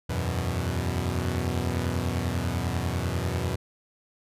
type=chord; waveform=sawtooth; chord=E suspended second; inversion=none; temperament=equal; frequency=82.41 / 92.5 / 123.47 Hz; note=E2 / F#2 / B2; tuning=0 / 0 / 0 cents; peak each=-26 / -26 / -27 dBFS; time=0.09-3.56 s; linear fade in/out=10 ms; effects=resampled to 32000 Hz